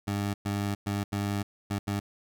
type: tone bursts at uneven times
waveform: 20% pulse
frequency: 101.2 Hz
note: G#2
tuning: 44 cents flat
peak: -23 dBFS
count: 6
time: 0.07-0.34 / 0.45-0.75 / 0.86-1.04 / 1.12-1.43 / 1.7-1.79 / 1.87-2 s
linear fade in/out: 10 ms
effects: none